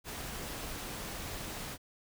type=noise; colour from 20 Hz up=pink; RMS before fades=-41 dBFS; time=0.04-1.78 s; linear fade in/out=50 ms; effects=none